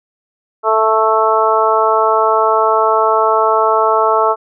harmonic tone, 220 Hz, A3, in tune, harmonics 2 / 3 / 4 / 5 / 6, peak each -16 / -16 / -16 / -16 / -16 dBFS, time 0.63-4.36 s, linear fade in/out 50 ms, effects none

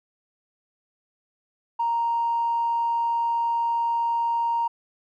triangle tone with tanh clipping, 932.3 Hz, A#5, in tune, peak -21 dBFS, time 1.79-4.68 s, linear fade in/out 10 ms, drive 4 dB, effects none

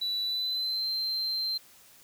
triangle tone with pitch glide, 3951 to 4131 Hz, B7 to C8, 0 to -23 cents, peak -26 dBFS, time 0.01-1.58 s, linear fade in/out 10 ms, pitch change +77 cents, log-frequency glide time 0.23-0.88 s, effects tanh soft clip ceiling -23 dBFS + white hiss -56 dBFS RMS until 2.03 s

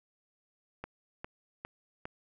click train, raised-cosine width 0.5 ms, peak -24 dBFS, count 4, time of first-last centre 0.84-2.055 s, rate 2.47 Hz, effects none

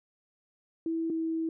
sine tone pair in turn, 327.5 / 324.7 Hz, E4 / E4, -11 / -26 cents, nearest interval unison, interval 15 cents, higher first, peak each -28 dBFS, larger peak neither, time 0.86-1.1 / 1.1-1.49 s, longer second, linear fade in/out 2 ms, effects none

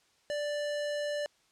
square tone, 587.3 Hz, D5, in tune, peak -32 dBFS, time 0.3-1.26 s, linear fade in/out 0 ms, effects white hiss -68 dBFS RMS until 1.51 s + low-pass 7000 Hz 12 dB/octave

